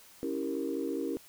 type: chord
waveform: sine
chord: C# diminished seventh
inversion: none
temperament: equal with one note detuned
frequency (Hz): 277.2 / 327 / 392 / 466.2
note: C#4 / E4 / G4 / Bb4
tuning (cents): 0 / -14 / 0 / 0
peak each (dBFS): -35 / -35 / -37 / -37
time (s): 0.23-1.17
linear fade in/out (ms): 0
effects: tanh soft clip ceiling -22 dBFS + white hiss -56 dBFS RMS until 1.28 s